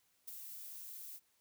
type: noise with ADSR envelope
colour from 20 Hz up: violet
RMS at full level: -44 dBFS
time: 0.27-1.2 s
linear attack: 15 ms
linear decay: 12 ms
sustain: -5 dB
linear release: 48 ms
effects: white hiss -75 dBFS RMS until 1.4 s